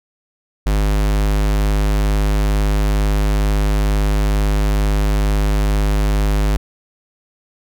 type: tone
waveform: square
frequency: 51.1 Hz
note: G#1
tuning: 27 cents flat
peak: -14 dBFS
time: 0.66-6.57 s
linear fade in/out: 5 ms
effects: none